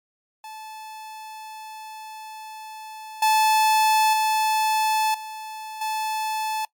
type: tone with level steps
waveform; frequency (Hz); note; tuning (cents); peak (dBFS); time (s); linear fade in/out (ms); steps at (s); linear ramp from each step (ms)
45% pulse; 870; A5; -20; -36 / -16 / -19 / -33 / -24; 0.44-6.65; 2; 3.22 / 4.13 / 5.14 / 5.81; 5
effects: noise-tail reverb RT60 0.1 s tail -22 dB re dry + MP3 96 kbps